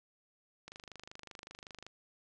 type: click train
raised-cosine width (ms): 0.2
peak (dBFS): -30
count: 31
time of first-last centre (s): 0.68-1.866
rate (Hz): 25.3
effects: resampled to 24000 Hz